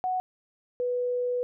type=tone pair in turn; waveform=sine; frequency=740 / 492.8 Hz; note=F#5 / B4; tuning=0 / -4 cents; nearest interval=perfect fifth; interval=704 cents; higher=first; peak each=-25 dBFS; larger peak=neither; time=0.04-0.2 / 0.8-1.43 s; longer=second; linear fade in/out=0 ms; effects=none